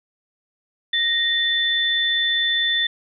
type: tone pair together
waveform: sine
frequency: 1864.7 / 3520 Hz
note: A#6 / A7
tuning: 0 / 0 cents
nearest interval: major seventh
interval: 1100 cents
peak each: -22 / -19 dBFS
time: 0.93-2.87 s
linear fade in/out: 5 ms
effects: none